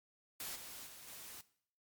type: noise with level steps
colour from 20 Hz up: white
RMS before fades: -44 / -50 / -54 / -51 dBFS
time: 0.4-1.41 s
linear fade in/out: 2 ms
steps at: 0.55 / 0.86 / 1.07 s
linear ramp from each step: 10 ms
effects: noise-tail reverb RT60 0.6 s tail -18 dB re dry + MP3 96 kbps